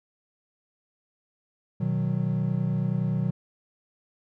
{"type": "chord", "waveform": "triangle", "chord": "B major", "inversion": "none", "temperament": "equal", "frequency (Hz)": [123.47, 155.56, 185], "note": ["B2", "D#3", "F#3"], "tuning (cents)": [0, 0, 0], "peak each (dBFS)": -26, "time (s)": [1.8, 3.31], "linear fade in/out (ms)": 10, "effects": []}